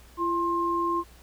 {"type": "tone pair together", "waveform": "sine", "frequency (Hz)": [340, 1060.3], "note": ["F4", "C6"], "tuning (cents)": [-46, 23], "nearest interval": "octave + minor sixth", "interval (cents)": 1969, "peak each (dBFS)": [-28, -25], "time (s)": [0.17, 1.04], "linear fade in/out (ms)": 50, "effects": ["added 60 Hz sine -51 dBFS peak until 1.22 s", "pink hiss -55 dBFS RMS until 1.22 s"]}